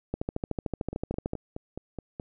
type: two click trains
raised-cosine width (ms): 2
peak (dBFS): -22 / -16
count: 7 / 17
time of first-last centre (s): 0.93-2.198 / 0.14-1.334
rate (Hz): 4.73 / 13.4
effects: none